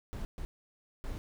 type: noise bursts at uneven times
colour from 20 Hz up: brown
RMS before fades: -38 dBFS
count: 3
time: 0.13-0.25 / 0.38-0.45 / 1.04-1.18 s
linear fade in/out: 0 ms
effects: none